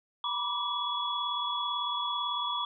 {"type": "tone cluster", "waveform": "sine", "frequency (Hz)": [961, 999, 1167, 3380], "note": ["B5", "B5", "D6", "G#7"], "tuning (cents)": [-48, 20, -11, 30], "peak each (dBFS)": [-36, -39, -34, -33], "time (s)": [0.24, 2.65], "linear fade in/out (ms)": 2, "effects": []}